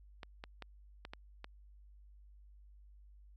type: clicks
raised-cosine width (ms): 0.3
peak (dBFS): -29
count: 6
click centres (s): 0.232 / 0.439 / 0.623 / 1.051 / 1.135 / 1.444
effects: added 50 Hz sine -56 dBFS peak until 3.36 s